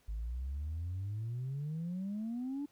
sine exponential sweep, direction up, 51.3 to 293.7 Hz, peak -34 dBFS, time 0.08-2.66 s, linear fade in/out 10 ms, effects tanh soft clip ceiling -33 dBFS + pink hiss -70 dBFS RMS until 2.71 s

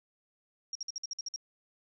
sine tone bursts, 5600 Hz, F8, 4 cents sharp, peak -34 dBFS, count 9, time 0.73-1.361 s, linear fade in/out 2 ms, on 23 ms, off 53 ms, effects none

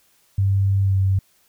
sine tone with pitch glide, 98 to 96.09 Hz, G2 to G2, 0 to -34 cents, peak -15 dBFS, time 0.38-1.19 s, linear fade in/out 5 ms, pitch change -34 cents, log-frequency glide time 0.82-0.97 s, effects white hiss -60 dBFS RMS until 1.48 s

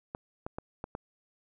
clicks, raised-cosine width 1 ms, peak -22 dBFS, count 5, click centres 0.149 / 0.465 / 0.585 / 0.841 / 0.951 s, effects none

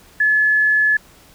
sine tone, 1716 Hz, A6, 44 cents flat, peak -12 dBFS, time 0.2-0.97 s, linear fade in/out 5 ms, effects pink hiss -48 dBFS RMS until 1.34 s

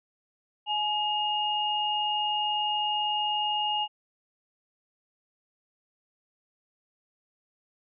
sine tone pair together, 843.3 / 2848 Hz, G#5 / F7, +26 / +33 cents, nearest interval octave + major sixth, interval 2107 cents, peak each -28 dBFS, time 0.66-3.88 s, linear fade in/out 50 ms, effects none

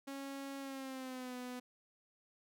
sawtooth tone with pitch glide, 275 to 249.3 Hz, C#4 to B3, -14 to +16 cents, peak -39 dBFS, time 0.07-1.6 s, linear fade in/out 10 ms, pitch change -170 cents, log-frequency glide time 0.59-1.36 s, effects none

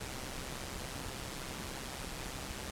pink noise with amplitude modulation, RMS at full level -39 dBFS, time 0-2.71 s, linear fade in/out 10 ms, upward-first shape sine, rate 132 Hz, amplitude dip 65%, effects low-pass 11000 Hz 12 dB/octave

